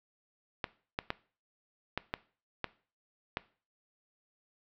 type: clicks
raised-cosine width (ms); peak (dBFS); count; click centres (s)
0.3; -15; 7; 0.642 / 0.989 / 1.104 / 1.976 / 2.139 / 2.643 / 3.371
effects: noise-tail reverb RT60 0.4 s tail -19 dB re dry + low-pass 4000 Hz 12 dB/octave